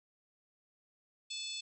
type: harmonic tone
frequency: 870 Hz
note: A5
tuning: 20 cents flat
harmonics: 3 / 4 / 5 / 6 / 7 / 8 / 9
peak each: -47 / -42 / -45 / -51 / -56 / -55 / -47 dBFS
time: 1.3-1.61 s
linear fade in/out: 10 ms
effects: none